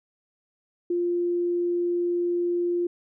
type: tone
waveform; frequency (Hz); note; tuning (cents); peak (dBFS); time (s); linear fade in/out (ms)
sine; 349.2; F4; 0; -22; 0.9-2.87; 5
effects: none